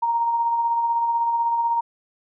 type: tone with tremolo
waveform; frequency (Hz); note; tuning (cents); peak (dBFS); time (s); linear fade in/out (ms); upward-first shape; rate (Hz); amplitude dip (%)
sine; 932.3; A#5; 0; -17; 0.02-1.81; 10; sine; 16; 35
effects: none